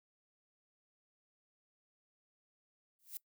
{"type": "noise with exponential growth", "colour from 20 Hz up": "violet", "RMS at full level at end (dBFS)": -40, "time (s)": [2.99, 3.17], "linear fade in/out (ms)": 0, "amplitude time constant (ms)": 38, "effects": ["noise-tail reverb RT60 0.1 s tail -21 dB re dry"]}